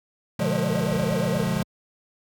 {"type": "chord", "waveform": "square", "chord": "B diminished seventh", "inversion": "none", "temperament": "just", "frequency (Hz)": [123.47, 148.16, 177.8, 213.4], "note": ["B2", "D3", "F3", "Ab3"], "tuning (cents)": [0, 16, 31, 47], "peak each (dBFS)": [-32, -30, -27, -29], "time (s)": [0.39, 1.63], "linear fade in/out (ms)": 5}
{"type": "tone with vibrato", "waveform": "sine", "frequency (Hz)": 523.3, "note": "C5", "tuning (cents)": 0, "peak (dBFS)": -27, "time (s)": [0.4, 1.44], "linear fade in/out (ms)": 5, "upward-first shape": "sine", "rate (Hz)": 8.6, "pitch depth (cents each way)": 260}
{"type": "noise with tremolo", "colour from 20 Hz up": "brown", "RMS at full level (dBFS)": -35, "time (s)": [0.7, 1.62], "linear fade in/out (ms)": 2, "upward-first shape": "square", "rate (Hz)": 20, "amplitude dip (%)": 80}
{"effects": ["high-pass 60 Hz 12 dB/octave"]}